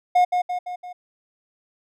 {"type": "tone with echo", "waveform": "triangle", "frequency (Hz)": 720, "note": "F#5", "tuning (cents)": -47, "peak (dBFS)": -11, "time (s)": [0.15, 0.25], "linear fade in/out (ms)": 10, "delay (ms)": 170, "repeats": 4, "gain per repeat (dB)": -5, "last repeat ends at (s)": 0.93, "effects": []}